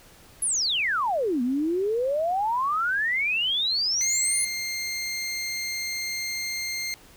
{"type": "exponential two-way sweep", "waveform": "sine", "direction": "down then up", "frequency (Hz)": [11220, 236.2, 10350], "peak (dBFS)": -22, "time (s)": [0.42, 4.45], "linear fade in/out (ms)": 5, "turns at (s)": 1.42}
{"type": "tone", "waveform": "20% pulse", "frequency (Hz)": 2109, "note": "C7", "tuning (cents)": 13, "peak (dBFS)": -23, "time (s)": [4.01, 6.94], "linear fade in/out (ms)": 0}
{"effects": ["pink hiss -52 dBFS RMS until 7.16 s"]}